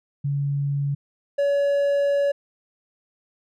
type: tone pair in turn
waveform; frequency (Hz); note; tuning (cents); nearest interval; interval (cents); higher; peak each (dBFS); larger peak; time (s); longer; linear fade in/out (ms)
sine / triangle; 141.5 / 566; C#3 / C#5; +36 / +36; 2 octaves; 2400; second; -21 / -16; second; 0.24-0.95 / 1.38-2.32; second; 10
effects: none